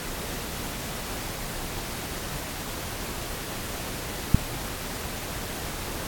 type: click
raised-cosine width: 5 ms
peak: -3 dBFS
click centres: 4.346 s
effects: pink hiss -34 dBFS RMS until 6.07 s + AAC 64 kbps

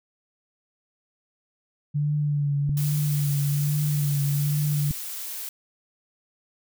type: tone with vibrato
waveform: sine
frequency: 145.6 Hz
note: D3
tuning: 15 cents flat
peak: -21 dBFS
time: 1.94-4.92 s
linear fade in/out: 20 ms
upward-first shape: triangle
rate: 1.2 Hz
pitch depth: 42 cents each way
type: clicks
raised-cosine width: 5 ms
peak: -17 dBFS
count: 2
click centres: 2.694 / 4.909 s
type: noise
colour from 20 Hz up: blue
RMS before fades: -34 dBFS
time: 2.77-5.49 s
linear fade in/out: 2 ms
effects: none

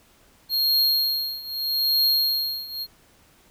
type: tone with tremolo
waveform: square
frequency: 4248 Hz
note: C8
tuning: 25 cents sharp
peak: -17 dBFS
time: 0.49-2.87 s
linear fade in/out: 50 ms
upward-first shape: triangle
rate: 0.8 Hz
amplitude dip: 90%
effects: pink hiss -57 dBFS RMS until 3.5 s

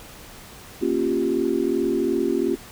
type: chord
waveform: sine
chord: G half-diminished seventh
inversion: first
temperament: equal with one note detuned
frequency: 233.1 / 274.6 / 349.2 / 392 Hz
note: Bb3 / Db4 / F4 / G4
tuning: 0 / -16 / 0 / 0 cents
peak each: -28 / -25 / -23 / -25 dBFS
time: 0.81-2.56 s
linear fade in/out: 20 ms
effects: pink hiss -43 dBFS RMS until 2.71 s

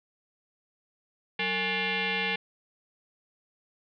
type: tone with frequency modulation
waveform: sine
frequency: 186.5 Hz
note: F#3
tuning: 14 cents sharp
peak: -26 dBFS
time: 1.39-2.36 s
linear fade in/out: 5 ms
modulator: 642 Hz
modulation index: 4.8
effects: none

